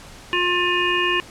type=harmonic tone; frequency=355.5 Hz; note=F4; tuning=31 cents sharp; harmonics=1 / 3 / 5 / 7 / 8; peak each=-24 / -24 / -24 / -24 / -24 dBFS; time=0.33-1.2 s; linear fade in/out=0 ms; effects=pink hiss -42 dBFS RMS until 1.3 s + low-pass 9000 Hz 12 dB/octave